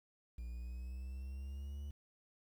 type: exponential sweep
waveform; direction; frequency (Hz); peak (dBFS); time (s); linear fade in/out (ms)
triangle; up; 58.5 to 72.3; -40; 0.38-1.91; 5
effects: 11-bit